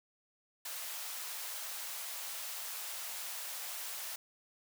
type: high-pass noise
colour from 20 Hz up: white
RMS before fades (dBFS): -42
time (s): 0.65-4.16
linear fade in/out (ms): 5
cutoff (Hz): 580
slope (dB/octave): 24
effects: none